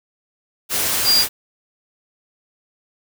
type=tone in noise; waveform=sine; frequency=4790 Hz; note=D8; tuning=33 cents sharp; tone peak=-12 dBFS; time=1.04-1.25 s; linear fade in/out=50 ms; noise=white; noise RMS=-20 dBFS; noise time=0.69-1.29 s; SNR=+5 dB; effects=none